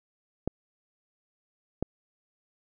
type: clicks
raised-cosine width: 2 ms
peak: -14 dBFS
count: 2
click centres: 0.476 / 1.826 s
effects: none